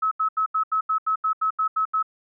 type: tone bursts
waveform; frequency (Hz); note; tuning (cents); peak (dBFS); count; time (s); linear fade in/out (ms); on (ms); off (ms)
sine; 1290; E6; -38; -19; 12; 0.02-2.028; 10; 94; 80
effects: none